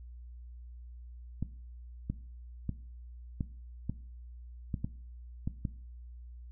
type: clicks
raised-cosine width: 5 ms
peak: -20 dBFS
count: 9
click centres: 1.426 / 2.1 / 2.693 / 3.408 / 3.896 / 4.742 / 4.845 / 5.475 / 5.652 s
effects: noise-tail reverb RT60 0.5 s tail -18 dB re dry + added 60 Hz sine -45 dBFS peak until 6.51 s